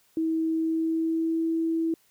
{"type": "tone with pitch glide", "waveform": "sine", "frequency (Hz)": [322.5, 327], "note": ["E4", "E4"], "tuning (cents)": [-38, -14], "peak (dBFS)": -23, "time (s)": [0.17, 1.94], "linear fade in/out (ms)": 2, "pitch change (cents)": 24, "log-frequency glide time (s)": [0.55, 1.45], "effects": ["white hiss -64 dBFS RMS until 2.1 s"]}